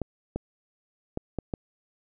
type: clicks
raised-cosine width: 2 ms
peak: -16 dBFS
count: 5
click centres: 0.017 / 0.36 / 1.174 / 1.387 / 1.538 s
effects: none